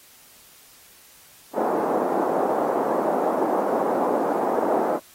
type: band-pass noise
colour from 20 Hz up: white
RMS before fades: -23 dBFS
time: 1.53-5 s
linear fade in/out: 50 ms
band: 260 to 840 Hz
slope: 24 dB/octave
effects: white hiss -51 dBFS RMS until 5.14 s + AAC 48 kbps